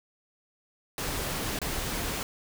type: noise with dropouts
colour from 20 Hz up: pink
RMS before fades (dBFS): -32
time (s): 0.98-2.23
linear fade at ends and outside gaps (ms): 1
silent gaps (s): 1.589-1.616
effects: none